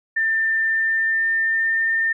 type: tone with pitch glide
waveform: sine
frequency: 1791 to 1808.7 Hz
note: A6 to A6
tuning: +30 to +47 cents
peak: -17 dBFS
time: 0.16-2.13 s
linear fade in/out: 10 ms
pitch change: +17 cents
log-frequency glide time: 0.66-1.89 s
effects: none